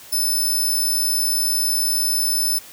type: tone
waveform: 10% pulse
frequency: 5274 Hz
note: E8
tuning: in tune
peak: -12 dBFS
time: 0.12-2.59 s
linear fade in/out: 10 ms
effects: white hiss -42 dBFS RMS until 2.72 s